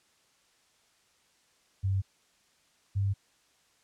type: tone pair in turn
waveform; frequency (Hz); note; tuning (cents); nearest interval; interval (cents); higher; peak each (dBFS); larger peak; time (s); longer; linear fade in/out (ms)
sine; 96.6 / 98.86; G2 / G2; -25 / +15; unison; 40; second; -25; neither; 1.83-2.02 / 2.95-3.14; neither; 20
effects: white hiss -67 dBFS RMS until 3.83 s + low-pass 8000 Hz 12 dB/octave